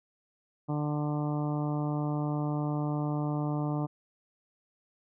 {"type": "harmonic tone", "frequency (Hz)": 148.6, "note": "D3", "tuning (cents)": 21, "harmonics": [1, 2, 3, 4, 5, 6, 7, 8], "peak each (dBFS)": [-30, -33, -43, -41, -41, -44, -45, -47], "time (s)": [0.68, 3.87], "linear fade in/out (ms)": 20, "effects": []}